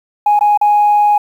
sine tone with dropouts, 830.6 Hz, G#5, in tune, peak -6 dBFS, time 0.26-1.18 s, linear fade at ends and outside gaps 5 ms, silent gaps 0.392-0.409 / 0.575-0.612 s, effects tanh soft clip ceiling -4 dBFS + 7-bit

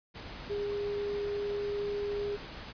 sine tone in noise, 408.6 Hz, G#4, 28 cents flat, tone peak -31 dBFS, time 0.49-2.37 s, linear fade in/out 20 ms, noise pink, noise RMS -44 dBFS, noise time 0.14-2.73 s, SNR +10 dB, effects resampled to 11025 Hz

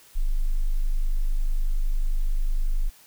sine tone, 25.47 Hz, G#0, 33 cents flat, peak -19 dBFS, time 0.15-2.9 s, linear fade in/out 20 ms, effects white hiss -53 dBFS RMS until 3.06 s

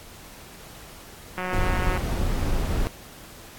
click train, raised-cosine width 0.5 ms, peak -15 dBFS, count 110, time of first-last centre 1.38-1.976 s, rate 183 Hz
brown noise, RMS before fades -24 dBFS, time 1.53-2.87 s, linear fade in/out 0 ms
effects pink hiss -45 dBFS RMS until 3.58 s + AAC 64 kbps

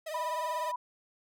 45% pulse tone with vibrato, 622 Hz, D#5, 1 cent flat, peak -36 dBFS, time 0.06-0.72 s, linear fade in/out 10 ms, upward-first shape triangle, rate 20 Hz, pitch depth 94 cents each way
sine tone with tremolo, 984 Hz, B5, 7 cents flat, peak -30 dBFS, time 0.14-0.76 s, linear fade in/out 5 ms, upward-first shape triangle, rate 17 Hz, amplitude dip 40%
effects none

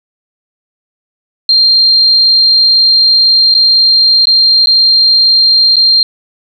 sine tone with dropouts, 4186 Hz, C8, in tune, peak -4 dBFS, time 1.49-6.03 s, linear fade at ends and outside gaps 2 ms, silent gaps 3.542-3.549 / 4.255-4.27 / 4.659-4.671 / 5.758-5.766 s, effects none

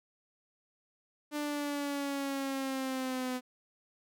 sawtooth linear sweep, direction down, 297.1 to 251.5 Hz, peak -29 dBFS, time 1.31-3.41 s, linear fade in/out 50 ms, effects none

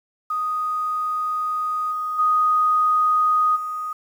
sine tone with level steps, 1244.5 Hz, D#6, in tune, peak -21 / -23 / -15 / -25 dBFS, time 0.3-3.93 s, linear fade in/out 5 ms, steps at 1.91 / 2.18 / 3.55 s, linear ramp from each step 20 ms, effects 8-bit

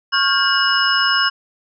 sine tone cluster, 1097 / 1411 / 1596 / 2910 / 5200 Hz, C#6 / F6 / G6 / F#7 / E8, -18 / +17 / +31 / -29 / -24 cents, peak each -20 dBFS, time 0.12-1.3 s, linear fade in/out 20 ms, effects none

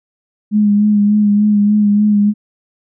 sine tone with vibrato, 207.7 Hz, G#3, in tune, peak -8 dBFS, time 0.51-2.34 s, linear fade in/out 50 ms, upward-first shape sine, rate 3.4 Hz, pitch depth 29 cents each way, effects none

